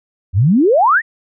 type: exponential sweep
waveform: sine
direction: up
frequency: 82.3 to 1963 Hz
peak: -8 dBFS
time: 0.33-1.02 s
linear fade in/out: 50 ms
effects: none